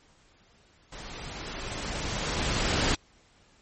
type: noise with level ramp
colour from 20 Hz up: pink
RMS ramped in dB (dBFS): -42 to -24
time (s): 0.92-2.95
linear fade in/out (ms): 5
effects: pink hiss -61 dBFS RMS until 3.61 s + MP3 32 kbps